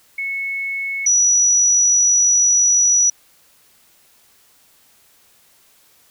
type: tone pair in turn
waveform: sine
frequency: 2200 / 5873 Hz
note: C#7 / F#8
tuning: -14 / -14 cents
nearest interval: octave + perfect fourth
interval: 1700 cents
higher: second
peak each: -21 / -11 dBFS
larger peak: second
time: 0.18-1.06 / 1.06-3.1 s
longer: second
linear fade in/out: 5 ms
effects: white hiss -54 dBFS RMS until 6.1 s